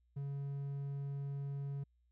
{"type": "tone", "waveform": "triangle", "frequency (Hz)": 140, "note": "C#3", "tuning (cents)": 18, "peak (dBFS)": -36, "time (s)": [0.16, 1.84], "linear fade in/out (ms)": 10, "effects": ["added 60 Hz sine -70 dBFS peak until 2.11 s"]}